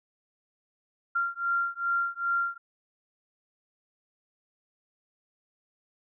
sine beating tone pair, 1383 / 1385.5 Hz, F6 / F6, -17 / -14 cents, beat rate 2.5 Hz, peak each -29 dBFS, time 1.15-2.58 s, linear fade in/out 10 ms, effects none

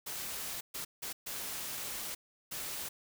white noise bursts at uneven times, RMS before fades -40 dBFS, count 5, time 0.06-0.61 / 0.74-0.85 / 1.02-1.13 / 1.26-2.15 / 2.51-2.89 s, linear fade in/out 10 ms, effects none

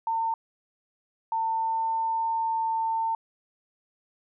sine tone pair in turn, 905 / 899.8 Hz, A5 / A5, +48 / +39 cents, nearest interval unison, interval 9 cents, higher first, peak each -24 dBFS, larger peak neither, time 0.07-0.34 / 1.32-3.15 s, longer second, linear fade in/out 2 ms, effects none

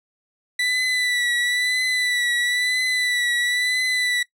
30% pulse tone with vibrato, 1975.5 Hz, B6, in tune, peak -17 dBFS, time 0.59-4.23 s, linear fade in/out 5 ms, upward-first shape triangle, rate 1 Hz, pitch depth 42 cents each way, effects noise-tail reverb RT60 0.1 s tail -18 dB re dry + low-pass 10000 Hz 12 dB/octave

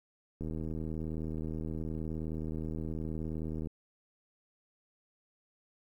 click train, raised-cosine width 3 ms, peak -26 dBFS, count 259, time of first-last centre 0.41-3.672 s, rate 79.1 Hz, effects 11-bit

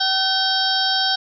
harmonic tone with a mistuned harmonic, 764 Hz, G5, 45 cents flat, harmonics 1 / 2 / 4 / 5 / 6 / 7, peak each -24 / -24 / -24 / -24 / -24 / -24 dBFS, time 0-1.16 s, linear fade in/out 10 ms, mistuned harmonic 4, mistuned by +80 cents, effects none

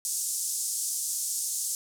white band-pass noise, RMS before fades -31 dBFS, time 0.05-1.75 s, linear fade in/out 0 ms, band 6100 to 10000 Hz, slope 24 dB/octave, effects none

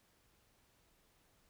silence, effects pink hiss -72 dBFS RMS until 1.49 s

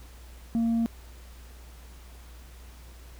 sine tone with tanh clipping, 230.1 Hz, A#3, 22 cents flat, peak -23 dBFS, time 0.55-0.86 s, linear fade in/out 0 ms, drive 2 dB, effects added 60 Hz sine -45 dBFS peak until 3.19 s + pink hiss -54 dBFS RMS until 3.19 s

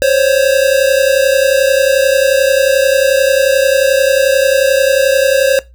square tone pair together, 526 / 557.3 Hz, C5 / C#5, +9 / +9 cents, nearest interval minor second, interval 100 cents, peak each -12 dBFS, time 0.02-5.59 s, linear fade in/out 0 ms, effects noise-tail reverb RT60 0.2 s tail -19 dB re dry + added 60 Hz sine -38 dBFS peak until 5.74 s

